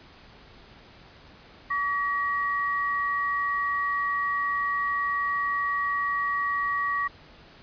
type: tone pair together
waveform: sine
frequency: 1141.5 / 1901 Hz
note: D6 / A#6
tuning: -50 / +33 cents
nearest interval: major sixth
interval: 883 cents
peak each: -26 / -28 dBFS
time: 1.7-7.08 s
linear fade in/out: 10 ms
effects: pink hiss -51 dBFS RMS until 7.62 s + resampled to 11025 Hz